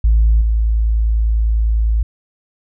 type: tone with level steps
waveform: sine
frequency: 55 Hz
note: A1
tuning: in tune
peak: -7 / -11 dBFS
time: 0.04-2.03 s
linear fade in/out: 5 ms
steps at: 0.41 s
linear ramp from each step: 5 ms
effects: tanh soft clip ceiling -5 dBFS